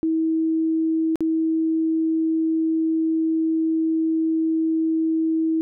sine tone with dropouts, 321.8 Hz, E4, 42 cents flat, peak -18 dBFS, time 0.03-5.61 s, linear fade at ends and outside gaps 0 ms, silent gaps 1.157-1.206 s, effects none

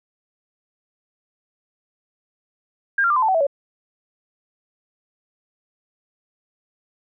sine tone with pitch steps, 1606 / 1382 / 1189.3 / 1023.5 / 880.8 / 757.9 / 652.2 / 561.3 Hz, G6 / F6 / D6 / C6 / A5 / F#5 / E5 / C#5, +41 / -19 / +21 / -38 / +2 / +41 / -19 / +22 cents, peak -15 dBFS, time 2.98-3.468 s, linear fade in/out 5 ms, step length 61 ms, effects none

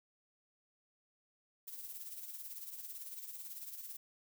violet noise with tremolo, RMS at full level -45 dBFS, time 1.67-3.97 s, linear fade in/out 10 ms, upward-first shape sine, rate 18 Hz, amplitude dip 55%, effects none

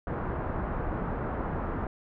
pink low-pass noise, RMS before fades -32 dBFS, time 0.07-1.87 s, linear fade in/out 2 ms, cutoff 1400 Hz, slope 24 dB/octave, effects none

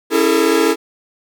45% pulse chord, A major seventh, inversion first, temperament equal with one note detuned, 277.2 / 329.6 / 415.3 / 450.5 Hz, C#4 / E4 / G#4 / A4, 0 / 0 / 0 / +41 cents, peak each -21 / -16 / -18 / -16 dBFS, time 0.1-0.76 s, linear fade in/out 50 ms, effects none

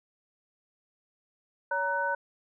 sine tone cluster, 563 / 937 / 1500 Hz, C#5 / A#5 / F#6, +27 / +9 / +23 cents, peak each -33 / -30 / -30 dBFS, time 1.71-2.15 s, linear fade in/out 5 ms, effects none

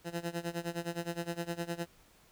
15% pulse tone with tremolo, 170.4 Hz, F3, 42 cents flat, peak -26 dBFS, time 0.04-1.87 s, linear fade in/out 50 ms, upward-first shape sine, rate 9.7 Hz, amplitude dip 90%, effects pink hiss -63 dBFS RMS until 2.31 s

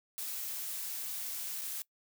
blue noise with dropouts, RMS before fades -39 dBFS, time 0.18-1.82 s, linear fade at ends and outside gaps 0 ms, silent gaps 1.613-1.618 s, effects noise-tail reverb RT60 0.1 s tail -22 dB re dry

